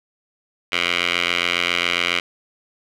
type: tone with band-pass filter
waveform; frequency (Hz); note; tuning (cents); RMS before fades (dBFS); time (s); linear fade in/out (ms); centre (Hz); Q
10% pulse; 87.31; F2; 0; -21; 0.72-2.2; 5; 2600; 2.9
effects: none